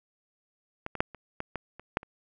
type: clicks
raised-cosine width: 0.5 ms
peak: -19 / -22 / -7 / -29 / -18 / -18 / -29 / -10 / -30 dBFS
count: 9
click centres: 0.864 / 0.953 / 1.005 / 1.147 / 1.404 / 1.557 / 1.796 / 1.971 / 2.031 s
effects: none